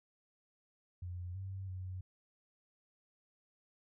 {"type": "tone with pitch steps", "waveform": "sine", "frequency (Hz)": [89.1, 95.9, 92.5], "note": ["F2", "G2", "F#2"], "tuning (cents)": [35, -37, 0], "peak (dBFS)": -40, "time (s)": [1.02, 2.01], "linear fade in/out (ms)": 5, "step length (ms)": 330, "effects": []}